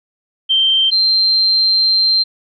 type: tone pair in turn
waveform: sine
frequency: 3136 / 4148 Hz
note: G7 / C8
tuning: 0 / -16 cents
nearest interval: perfect fourth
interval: 484 cents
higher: second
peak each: -10 dBFS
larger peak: neither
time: 0.49-0.91 / 0.91-2.24 s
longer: second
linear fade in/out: 20 ms
effects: none